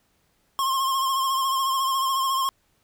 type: tone with vibrato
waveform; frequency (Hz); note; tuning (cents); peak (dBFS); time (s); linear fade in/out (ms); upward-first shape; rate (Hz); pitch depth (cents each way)
square; 1069; C6; +37; -22; 0.59-2.49; 0; sine; 14; 41
effects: pink hiss -67 dBFS RMS until 2.83 s